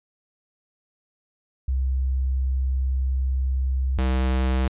sine / square tone pair in turn, 65.41 / 64.66 Hz, C2 / C2, 0 / -20 cents, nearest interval unison, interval 20 cents, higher first, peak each -20 dBFS, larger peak neither, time 1.68-3.98 / 3.98-4.68 s, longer first, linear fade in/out 5 ms, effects resampled to 8000 Hz

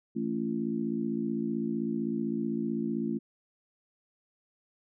harmonic tone with a mistuned harmonic, 55.7 Hz, A1, 22 cents sharp, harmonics 3 / 4 / 5 / 6, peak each -39 / -31 / -35 / -35 dBFS, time 0.15-3.19 s, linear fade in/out 20 ms, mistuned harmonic 6, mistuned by +40 cents, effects none

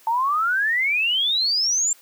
sine exponential sweep, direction up, 882 to 7440 Hz, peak -18 dBFS, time 0.07-1.93 s, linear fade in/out 2 ms, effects white hiss -52 dBFS RMS until 2.01 s + high-pass 300 Hz 12 dB/octave

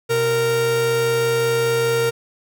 45% pulse tone pair together, 127.1 / 463.3 Hz, C3 / A#4, -50 / -11 cents, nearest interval octave + minor seventh, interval 2239 cents, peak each -26 / -17 dBFS, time 0.09-2.11 s, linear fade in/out 20 ms, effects none

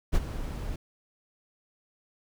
brown noise with ADSR envelope, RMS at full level -21 dBFS, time 0.12-0.76 s, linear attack 36 ms, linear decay 34 ms, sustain -13 dB, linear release 5 ms, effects none

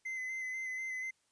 triangle tone with vibrato, 2049 Hz, C7, 37 cents flat, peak -35 dBFS, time 0.05-1.11 s, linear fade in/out 10 ms, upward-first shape square, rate 4.1 Hz, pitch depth 19 cents each way, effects white hiss -75 dBFS RMS until 1.31 s + resampled to 22050 Hz

